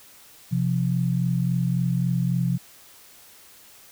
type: tone pair together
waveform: sine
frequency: 130.3 / 173.93 Hz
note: C3 / F3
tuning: -7 / -7 cents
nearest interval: perfect fourth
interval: 500 cents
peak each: -23 / -23 dBFS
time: 0.51-2.58 s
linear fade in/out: 20 ms
effects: white hiss -50 dBFS RMS until 3.91 s